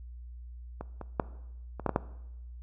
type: clicks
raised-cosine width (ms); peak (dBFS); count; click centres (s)
1; -23 / -25 / -11 / -24 / -13 / -14 / -10; 7; 0.81 / 1.013 / 1.198 / 1.797 / 1.863 / 1.893 / 1.961
effects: noise-tail reverb RT60 0.9 s tail -18 dB re dry + added 60 Hz sine -42 dBFS peak until 2.62 s